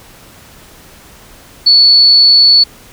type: tone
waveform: sine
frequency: 4435 Hz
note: C#8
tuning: in tune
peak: -3 dBFS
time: 1.66-2.64 s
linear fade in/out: 10 ms
effects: pink hiss -39 dBFS RMS until 2.92 s